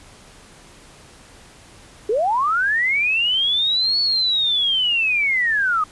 sine linear two-way sweep, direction up then down, 392 to 4451 to 1212 Hz, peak -16 dBFS, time 2.09-5.84 s, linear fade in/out 5 ms, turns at 4 s, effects pink hiss -46 dBFS RMS until 5.91 s + resampled to 24000 Hz

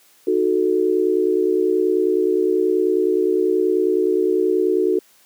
sine chord, D# diminished, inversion none, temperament equal, 311.1 / 370 / 440 Hz, D#4 / F#4 / A4, 0 / 0 / 0 cents, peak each -22 / -17 / -20 dBFS, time 0.27-4.99 s, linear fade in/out 5 ms, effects white hiss -54 dBFS RMS until 5.25 s + high-pass 200 Hz 12 dB/octave

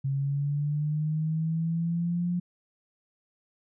sine linear sweep, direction up, 135.8 to 177.5 Hz, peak -25 dBFS, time 0.04-2.4 s, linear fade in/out 10 ms, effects none

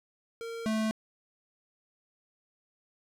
square tone pair in turn, 460 / 218.7 Hz, A#4 / A3, -23 / -10 cents, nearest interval octave + minor second, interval 1287 cents, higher first, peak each -38 / -28 dBFS, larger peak second, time 0.41-0.66 / 0.66-0.91 s, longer neither, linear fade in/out 0 ms, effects low-pass 10000 Hz 12 dB/octave + 9-bit

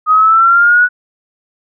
sine linear sweep, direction up, 1244.5 to 1480 Hz, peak -5 dBFS, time 0.06-0.89 s, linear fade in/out 50 ms, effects none

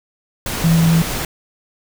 sine tone in noise, 164.81 Hz, E3, in tune, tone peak -10 dBFS, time 0.64-1.02 s, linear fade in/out 2 ms, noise pink, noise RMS -23 dBFS, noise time 0.46-1.25 s, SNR +10 dB, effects none

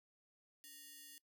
5% pulse ring-modulated tone, 1568 Hz, G6, in tune, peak -40 dBFS, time 0.64-1.18 s, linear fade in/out 0 ms, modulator 1280 Hz, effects noise-tail reverb RT60 0.1 s tail -20 dB re dry + high-pass 400 Hz 12 dB/octave

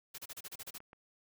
white noise bursts, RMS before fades -45 dBFS, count 9, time 0.14-0.783 s, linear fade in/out 10 ms, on 43 ms, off 32 ms
click train, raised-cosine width 0.5 ms, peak -38 dBFS, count 4, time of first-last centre 0.55-0.931 s, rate 7.87 Hz
effects none

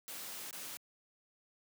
white noise with dropouts, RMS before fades -45 dBFS, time 0.08-0.77 s, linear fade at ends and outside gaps 0 ms, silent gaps 0.51-0.529 s, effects high-pass 150 Hz 12 dB/octave

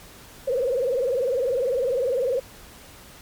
sine tone with vibrato, 508 Hz, B4, 49 cents sharp, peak -20 dBFS, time 0.47-2.4 s, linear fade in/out 10 ms, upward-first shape triangle, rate 20 Hz, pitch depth 170 cents each way, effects pink hiss -46 dBFS RMS until 3.21 s + MP3 96 kbps

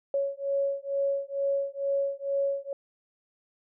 sine beating tone pair, 554.4 / 556.6 Hz, C#5 / C#5, 0 / +7 cents, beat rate 2.2 Hz, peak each -29 dBFS, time 0.14-2.73 s, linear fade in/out 2 ms, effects none

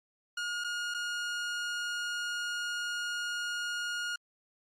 sawtooth tone with dropouts, 1431 Hz, F6, 42 cents sharp, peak -29 dBFS, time 0.37-4.16 s, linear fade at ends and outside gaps 5 ms, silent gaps 0.64-0.644 / 0.941-0.945 s, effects low-pass 7000 Hz 12 dB/octave + Opus 48 kbps

